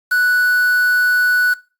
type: tone with quantisation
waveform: triangle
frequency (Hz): 1480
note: F#6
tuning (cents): 0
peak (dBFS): -10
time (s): 0.11-1.54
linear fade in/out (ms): 10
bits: 5
effects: noise-tail reverb RT60 0.3 s tail -20 dB re dry + Opus 48 kbps